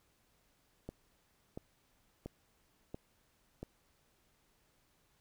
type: click train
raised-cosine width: 2 ms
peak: -29 dBFS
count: 5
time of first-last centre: 0.89-3.63 s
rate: 1.46 Hz
effects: pink hiss -73 dBFS RMS until 5.2 s